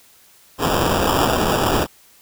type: noise with sample-and-hold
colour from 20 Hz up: blue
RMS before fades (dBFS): -18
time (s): 0.58-1.87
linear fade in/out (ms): 50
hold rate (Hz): 2100
effects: white hiss -51 dBFS RMS until 2.21 s